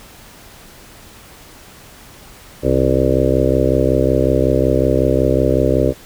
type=harmonic tone; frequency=65.41 Hz; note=C2; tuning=in tune; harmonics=1 / 2 / 4 / 5 / 6 / 7 / 8 / 9; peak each=-20 / -20 / -20 / -20 / -20 / -20 / -20 / -20 dBFS; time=2.62-5.94 s; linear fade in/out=50 ms; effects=pink hiss -41 dBFS RMS until 6.05 s